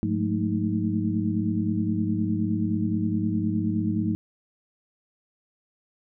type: tone cluster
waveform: sine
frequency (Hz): 103.6 / 179.1 / 213.4 / 223 / 313.6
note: G#2 / F3 / G#3 / A3 / D#4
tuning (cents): -4 / +44 / +47 / +23 / +14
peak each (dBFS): -29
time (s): 0.03-4.15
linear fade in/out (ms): 0
effects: none

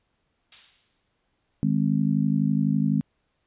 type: noise with exponential decay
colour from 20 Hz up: violet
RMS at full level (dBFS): -28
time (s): 0.52-1.12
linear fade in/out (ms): 2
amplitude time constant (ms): 130
type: chord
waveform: sine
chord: Ab major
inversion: second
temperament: just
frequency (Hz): 155.74 / 207.7 / 259.6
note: Eb3 / Ab3 / C4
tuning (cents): +2 / 0 / -13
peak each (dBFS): -24 / -23 / -26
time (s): 1.63-3.01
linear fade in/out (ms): 0
effects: pink hiss -73 dBFS RMS until 3.46 s + resampled to 8000 Hz

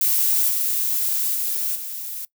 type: noise with level steps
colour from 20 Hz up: violet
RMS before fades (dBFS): -19 / -22 / -24 / -31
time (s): 0.01-2.25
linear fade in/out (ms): 2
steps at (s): 0.49 / 1.34 / 1.75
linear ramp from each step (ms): 10
effects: noise-tail reverb RT60 0.1 s tail -21 dB re dry

